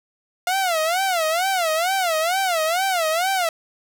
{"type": "tone with vibrato", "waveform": "sawtooth", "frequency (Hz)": 698.5, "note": "F5", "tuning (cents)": 0, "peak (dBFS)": -15, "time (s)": [0.47, 3.49], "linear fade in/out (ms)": 2, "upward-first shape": "sine", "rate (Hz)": 2.2, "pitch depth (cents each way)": 190, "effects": []}